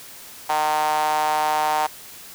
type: tone with high-pass filter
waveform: sawtooth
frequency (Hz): 153.1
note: D#3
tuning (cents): -28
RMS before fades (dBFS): -21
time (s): 0.49-1.87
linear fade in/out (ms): 10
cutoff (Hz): 830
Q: 7
effects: white hiss -41 dBFS RMS until 2.34 s